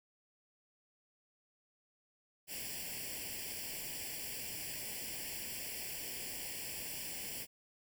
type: noise with comb filter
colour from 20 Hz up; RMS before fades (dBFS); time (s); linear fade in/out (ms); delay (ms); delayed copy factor
white; -43; 2.47-7.47; 50; 0.39; +0.95
effects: none